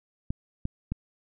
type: clicks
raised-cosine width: 5 ms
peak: -17 dBFS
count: 3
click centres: 0.305 / 0.654 / 0.92 s
effects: none